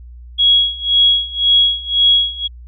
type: tone with tremolo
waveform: sine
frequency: 3322 Hz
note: G#7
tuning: in tune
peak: -7 dBFS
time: 0.38-2.48 s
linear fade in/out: 20 ms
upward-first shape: sine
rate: 1.9 Hz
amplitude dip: 90%
effects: added 60 Hz sine -33 dBFS peak until 2.67 s